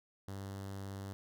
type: tone with notch filter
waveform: sawtooth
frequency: 98 Hz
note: G2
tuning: in tune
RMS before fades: -44 dBFS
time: 0.28-1.13 s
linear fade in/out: 0 ms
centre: 2400 Hz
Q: 2
effects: none